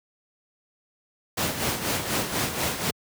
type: noise with tremolo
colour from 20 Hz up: pink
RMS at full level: -24 dBFS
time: 1.37-2.91 s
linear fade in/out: 10 ms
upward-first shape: sine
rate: 4.1 Hz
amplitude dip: 60%
effects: high-pass 100 Hz 12 dB/octave